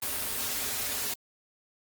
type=noise with comb filter; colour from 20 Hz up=white; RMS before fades=-32 dBFS; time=0.02-1.14 s; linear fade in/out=5 ms; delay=5.9 ms; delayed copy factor=-0.7; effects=Opus 32 kbps